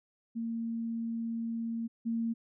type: tone pair in turn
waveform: sine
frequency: 229.3 / 229.3 Hz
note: A#3 / A#3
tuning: -28 / -28 cents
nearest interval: unison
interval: 0 cents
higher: neither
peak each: -32 / -29 dBFS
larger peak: second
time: 0.35-1.88 / 2.05-2.34 s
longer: first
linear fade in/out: 20 ms
effects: none